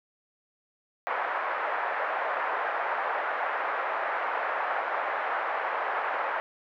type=band-pass noise; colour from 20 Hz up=pink; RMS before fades=-30 dBFS; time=1.07-6.4 s; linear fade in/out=0 ms; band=620 to 1800 Hz; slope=24 dB/octave; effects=none